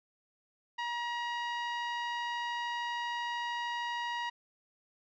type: tone with low-pass filter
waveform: 10% pulse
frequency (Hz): 953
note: A#5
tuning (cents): +38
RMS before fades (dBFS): -36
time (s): 0.78-4.3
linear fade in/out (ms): 10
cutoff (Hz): 2100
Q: 0.58
effects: none